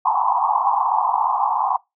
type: band-pass noise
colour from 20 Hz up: pink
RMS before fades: -19 dBFS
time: 0.05-1.77 s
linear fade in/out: 10 ms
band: 760 to 1100 Hz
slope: 96 dB/octave
effects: noise-tail reverb RT60 0.2 s tail -24 dB re dry